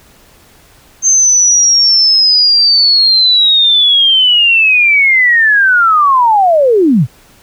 sine linear sweep, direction down, 6340 to 101 Hz, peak -5 dBFS, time 1.02-7.07 s, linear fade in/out 50 ms, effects pink hiss -44 dBFS RMS until 7.42 s

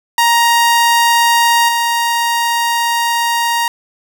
sawtooth tone with level steps, 937 Hz, A#5, 9 cents sharp, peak -5 / -9 dBFS, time 0.18-3.68 s, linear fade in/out 2 ms, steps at 1.68 s, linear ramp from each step 10 ms, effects none

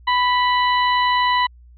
harmonic tone with a mistuned harmonic, 993 Hz, B5, 9 cents sharp, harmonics 1 / 2 / 3 / 4, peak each -16 / -22 / -26 / -28 dBFS, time 0.07-1.47 s, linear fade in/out 10 ms, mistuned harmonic 2, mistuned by -19 cents, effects added 60 Hz sine -43 dBFS peak until 1.77 s

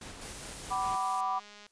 pink noise with tremolo, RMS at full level -44 dBFS, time 0.01-0.96 s, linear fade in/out 5 ms, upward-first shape square, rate 4.8 Hz, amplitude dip 25%
blue noise, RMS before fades -43 dBFS, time 0.21-1.21 s, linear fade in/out 5 ms
sine chord, B minor, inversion second, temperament equal with one note detuned, 758.6 / 987.8 / 1174.7 Hz, F#5 / B5 / D6, +43 / 0 / 0 cents, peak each -33 dBFS, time 0.7-1.4 s, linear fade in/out 20 ms
click train, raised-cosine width 0.2 ms, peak -34 dBFS, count 176, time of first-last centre 0.82-1.665 s, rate 207 Hz
effects white hiss -72 dBFS RMS until 1.71 s + resampled to 22050 Hz

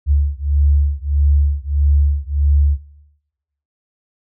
sine beating tone pair, 71.2 / 72.8 Hz, C#2 / D2, +47 / -15 cents, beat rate 1.6 Hz, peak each -15 dBFS, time 0.06-2.78 s, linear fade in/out 50 ms, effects noise-tail reverb RT60 1.0 s tail -20 dB re dry

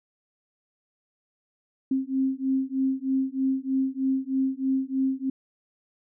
sine beating tone pair, 264.1 / 267.3 Hz, C4 / C4, +16 / +37 cents, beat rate 3.2 Hz, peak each -26 dBFS, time 1.91-5.3 s, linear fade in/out 5 ms, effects none

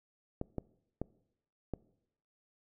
clicks, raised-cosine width 2 ms, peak -22 dBFS, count 4, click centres 0.414 / 0.583 / 1.016 / 1.737 s, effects noise-tail reverb RT60 0.8 s tail -22 dB re dry

